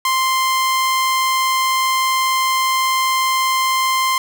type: tone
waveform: sawtooth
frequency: 1046.5 Hz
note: C6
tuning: in tune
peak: -11 dBFS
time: 0.05-4.18 s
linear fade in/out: 2 ms
effects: none